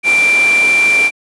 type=tone in noise; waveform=sine; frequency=2358 Hz; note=D7; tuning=6 cents sharp; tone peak=-8 dBFS; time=0.03-1.11 s; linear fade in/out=50 ms; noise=pink; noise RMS=-21 dBFS; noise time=0.03-1.11 s; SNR=+10 dB; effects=high-pass 300 Hz 12 dB/octave + resampled to 24000 Hz